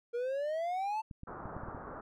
triangle exponential sweep, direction up, 467.1 to 895 Hz, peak -30 dBFS, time 0.13-1.02 s, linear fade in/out 20 ms
clicks, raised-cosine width 5 ms, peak -32 dBFS, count 7, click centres 1.112 / 1.234 / 1.456 / 1.566 / 1.635 / 1.686 / 1.748 s
white low-pass noise, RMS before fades -45 dBFS, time 1.27-2.01 s, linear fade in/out 5 ms, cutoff 1400 Hz, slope 48 dB/octave
effects none

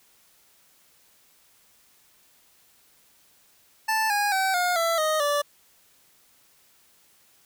25% pulse tone with pitch steps, 880 / 821.1 / 766.1 / 714.8 / 666.9 / 622.3 / 580.6 Hz, A5 / G#5 / G5 / F5 / E5 / D#5 / D5, 0 / -20 / -40 / +40 / +20 / 0 / -20 cents, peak -18 dBFS, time 3.88-5.42 s, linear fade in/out 10 ms, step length 220 ms, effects white hiss -60 dBFS RMS until 7.45 s

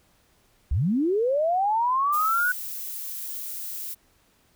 sine linear sweep, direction up, 52.8 to 1498 Hz, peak -20 dBFS, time 0.71-2.52 s, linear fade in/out 5 ms
violet noise, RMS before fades -34 dBFS, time 2.12-3.95 s, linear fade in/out 20 ms
effects pink hiss -63 dBFS RMS until 4.55 s

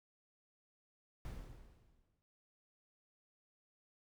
brown noise with exponential decay, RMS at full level -43 dBFS, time 1.25-2.22 s, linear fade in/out 0 ms, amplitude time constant 210 ms, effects none

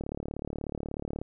click train, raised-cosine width 2 ms, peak -21 dBFS, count 45, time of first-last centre 0.01-1.215 s, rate 36.5 Hz, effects none

